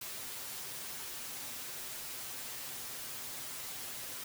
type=noise with comb filter; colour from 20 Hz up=white; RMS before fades=-43 dBFS; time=0.01-4.24 s; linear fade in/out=5 ms; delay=7.8 ms; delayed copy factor=+0.7; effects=none